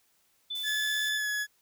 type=tone; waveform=sine; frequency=3507 Hz; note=A7; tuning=6 cents flat; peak=-32 dBFS; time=0.5-1.18 s; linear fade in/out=10 ms
type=noise; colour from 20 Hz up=blue; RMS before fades=-45 dBFS; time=0.55-1.09 s; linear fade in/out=2 ms
type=tone with pitch glide; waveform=40% pulse; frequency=1715 to 1691.4 Hz; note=A6 to G#6; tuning=-45 to +31 cents; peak=-28 dBFS; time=0.63-1.47 s; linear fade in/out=50 ms; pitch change=-24 cents; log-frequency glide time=1.19-1.28 s
effects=white hiss -69 dBFS RMS until 1.61 s